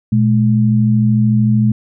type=tone pair together; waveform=sine; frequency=119.4 / 212.7 Hz; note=A#2 / G#3; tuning=+42 / +42 cents; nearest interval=minor seventh; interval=1000 cents; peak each=-12 dBFS; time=0.12-1.72 s; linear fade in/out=5 ms; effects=none